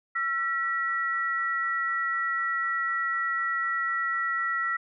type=tone pair together; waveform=sine; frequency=1348 / 1928.6 Hz; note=E6 / B6; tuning=+38 / -42 cents; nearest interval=tritone; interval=620 cents; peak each=-28 dBFS; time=0.15-4.77 s; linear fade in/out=10 ms; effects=none